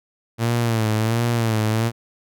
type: tone with vibrato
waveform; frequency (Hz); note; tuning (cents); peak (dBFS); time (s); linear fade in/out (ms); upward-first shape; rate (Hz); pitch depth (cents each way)
sawtooth; 113.5; A#2; -46; -14; 0.38-1.92; 50; sine; 1.4; 80
effects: none